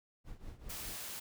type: noise with tremolo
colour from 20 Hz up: brown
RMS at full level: -45 dBFS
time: 0.24-0.97 s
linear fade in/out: 50 ms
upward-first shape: triangle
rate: 5.1 Hz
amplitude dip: 85%
type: noise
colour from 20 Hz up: white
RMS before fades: -44 dBFS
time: 0.69-1.2 s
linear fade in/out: 10 ms
effects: none